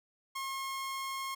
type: tone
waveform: sawtooth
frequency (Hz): 1077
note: C6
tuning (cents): +50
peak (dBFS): -32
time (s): 0.35-1.35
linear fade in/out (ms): 10
effects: none